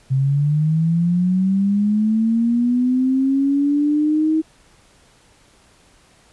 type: linear sweep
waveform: sine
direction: up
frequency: 130.81 to 318.6 Hz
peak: -14 dBFS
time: 0.1-4.42 s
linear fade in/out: 20 ms
effects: pink hiss -53 dBFS RMS until 6.32 s + resampled to 24000 Hz